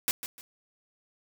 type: noise with echo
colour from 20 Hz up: white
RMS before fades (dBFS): -26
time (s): 0.08-0.11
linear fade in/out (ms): 0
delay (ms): 150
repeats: 2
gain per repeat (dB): -11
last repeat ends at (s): 0.41
effects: none